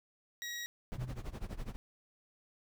20% pulse tone, 1905 Hz, A#6, 37 cents sharp, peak -34 dBFS, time 0.42-0.66 s, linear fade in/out 0 ms
brown noise with tremolo, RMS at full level -38 dBFS, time 0.92-1.76 s, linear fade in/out 0 ms, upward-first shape sine, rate 12 Hz, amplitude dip 90%
sine tone with exponential decay, 125.3 Hz, B2, 25 cents sharp, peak -35 dBFS, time 0.98-1.49 s, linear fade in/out 5 ms, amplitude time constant 110 ms
effects none

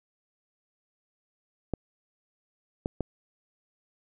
clicks, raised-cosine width 2 ms, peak -15 dBFS, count 3, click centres 1.737 / 2.859 / 3.007 s, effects none

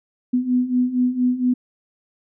sine beating tone pair, 246.8 / 251.1 Hz, B3 / B3, -1 / +29 cents, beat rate 4.3 Hz, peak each -22 / -18 dBFS, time 0.33-1.54 s, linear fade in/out 10 ms, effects none

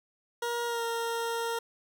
20% pulse tone with pitch glide, 473.8 to 463 Hz, A#4 to A#4, +28 to -12 cents, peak -25 dBFS, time 0.42-1.59 s, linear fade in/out 5 ms, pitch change -40 cents, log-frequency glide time 0.66-0.83 s, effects none

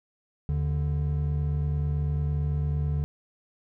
triangle tone pair together, 77.23 / 146.2 Hz, D#2 / D3, -12 / -7 cents, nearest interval major seventh, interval 1105 cents, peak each -25 dBFS, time 0.49-3.04 s, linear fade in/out 0 ms, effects none

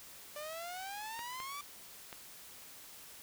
sawtooth exponential sweep, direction up, 587.3 to 1174.7 Hz, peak -38 dBFS, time 0.36-1.61 s, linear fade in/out 2 ms
clicks, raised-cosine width 0.3 ms, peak -29 dBFS, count 3, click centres 1.192 / 1.402 / 2.128 s
effects white hiss -53 dBFS RMS until 3.22 s

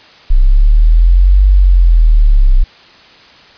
sine linear two-way sweep, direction up then down, 30.74 to 49 to 30.74 Hz, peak -3 dBFS, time 0.3-2.64 s, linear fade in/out 10 ms, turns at 1.46 s, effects white hiss -40 dBFS RMS until 3.57 s + resampled to 11025 Hz

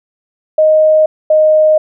sine tone pair in turn, 622.3 / 619.8 Hz, D#5 / D#5, 0 / -7 cents, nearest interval unison, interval 7 cents, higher first, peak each -5 dBFS, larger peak neither, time 0.58-1.06 / 1.3-1.78 s, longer neither, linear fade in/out 5 ms, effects none

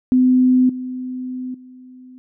sine tone with level steps, 254.3 Hz, C4, 49 cents flat, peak -10 / -24 / -38 dBFS, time 0.12-2.18 s, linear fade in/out 0 ms, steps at 0.69 / 1.54 s, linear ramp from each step 5 ms, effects none

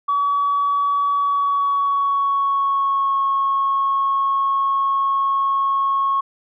sine tone with pitch glide, 1137 to 1095.1 Hz, C#6 to C#6, +44 to -21 cents, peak -15 dBFS, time 0.08-6.21 s, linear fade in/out 10 ms, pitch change -65 cents, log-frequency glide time 1.12-3.19 s, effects tanh soft clip ceiling -11 dBFS

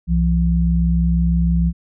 sine tone pair together, 63.68 / 170 Hz, C2 / F3, -46 / -46 cents, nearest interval octave + perfect fourth, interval 1700 cents, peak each -16 dBFS, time 0.07-1.73 s, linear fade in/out 50 ms, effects none

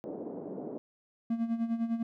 pink band-pass noise, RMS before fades -40 dBFS, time 0.04-0.78 s, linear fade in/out 0 ms, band 220 to 580 Hz, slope 24 dB/octave
triangle tone with tremolo, 229.8 Hz, A#3, 25 cents flat, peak -24 dBFS, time 1.3-2.03 s, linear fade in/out 5 ms, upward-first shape sine, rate 9.9 Hz, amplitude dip 70%
effects none

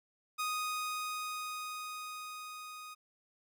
sawtooth tone with level ramp, 1244.5 Hz, D#6, in tune, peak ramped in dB -29 to -42 dBFS, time 0.38-2.95 s, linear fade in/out 20 ms, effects none

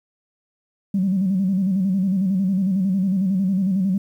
sine tone with vibrato, 190.5 Hz, G3, 49 cents flat, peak -16 dBFS, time 0.94-3.98 s, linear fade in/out 5 ms, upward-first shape square, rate 11 Hz, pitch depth 69 cents each way, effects tanh soft clip ceiling -12 dBFS + 9-bit

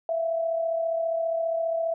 sine tone pair together, 659.3 / 694.2 Hz, E5 / F5, 0 / -11 cents, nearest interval minor second, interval 89 cents, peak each -24 / -34 dBFS, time 0.09-1.94 s, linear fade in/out 2 ms, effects none

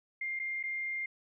sine tone with dropouts, 2111 Hz, C7, 15 cents sharp, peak -33 dBFS, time 0.21-1.06 s, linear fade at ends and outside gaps 5 ms, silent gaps 0.392-0.397 / 0.629-0.636 s, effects none

